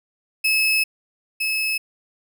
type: tone pair in turn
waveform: 35% pulse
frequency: 2592 / 2592 Hz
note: E7 / E7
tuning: -30 / -30 cents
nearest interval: unison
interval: 0 cents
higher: neither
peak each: -15 / -19 dBFS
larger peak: first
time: 0.44-0.84 / 1.4-1.78 s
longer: first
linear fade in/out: 10 ms
effects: none